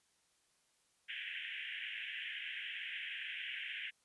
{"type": "band-pass noise", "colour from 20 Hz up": "white", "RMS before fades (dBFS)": -44, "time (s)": [1.08, 3.91], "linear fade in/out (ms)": 20, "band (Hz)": [1600, 3200], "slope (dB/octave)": 96, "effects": ["white hiss -75 dBFS RMS until 4.04 s", "resampled to 24000 Hz"]}